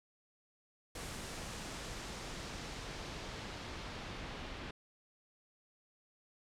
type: noise with low-pass filter sweep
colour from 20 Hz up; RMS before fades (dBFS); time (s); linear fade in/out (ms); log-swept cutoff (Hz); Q
pink; -45; 0.95-4.71; 5; 9600 to 3400; 0.93
effects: none